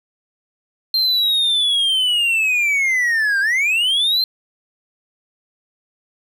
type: linear two-way sweep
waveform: triangle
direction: down then up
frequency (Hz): 4186 to 1557 to 4186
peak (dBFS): -13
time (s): 0.94-4.24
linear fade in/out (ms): 2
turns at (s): 3.4
effects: none